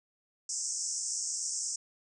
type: band-pass noise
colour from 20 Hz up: white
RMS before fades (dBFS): -35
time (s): 0.49-1.76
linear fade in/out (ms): 5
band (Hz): 5300 to 8400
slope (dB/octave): 96
effects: none